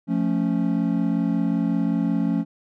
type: chord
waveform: triangle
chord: F augmented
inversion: none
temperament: equal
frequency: 174.61 / 220 / 277.2 Hz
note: F3 / A3 / C#4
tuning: 0 / 0 / 0 cents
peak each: -22 dBFS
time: 0.07-2.45 s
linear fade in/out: 50 ms
effects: none